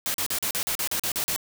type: noise bursts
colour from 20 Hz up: white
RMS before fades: -27 dBFS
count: 11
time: 0.06-1.362 s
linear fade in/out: 0 ms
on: 82 ms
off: 40 ms
effects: none